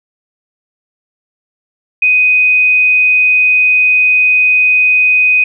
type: tone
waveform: sine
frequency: 2500 Hz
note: D#7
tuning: 8 cents sharp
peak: -6 dBFS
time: 2.02-5.44 s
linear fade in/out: 5 ms
effects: none